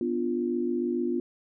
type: chord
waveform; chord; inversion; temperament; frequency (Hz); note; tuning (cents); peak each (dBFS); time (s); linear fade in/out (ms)
sine; B diminished; none; equal; 246.9 / 293.7 / 349.2; B3 / D4 / F4; 0 / 0 / 0; -29 / -34 / -28; 0.01-1.2; 2
effects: none